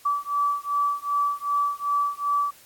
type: beating tone pair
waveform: sine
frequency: 1152 / 1154.6 Hz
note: D6 / D6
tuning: -34 / -30 cents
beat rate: 2.6 Hz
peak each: -25 dBFS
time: 0.05-2.51 s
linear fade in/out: 10 ms
effects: white hiss -52 dBFS RMS until 2.65 s + AAC 64 kbps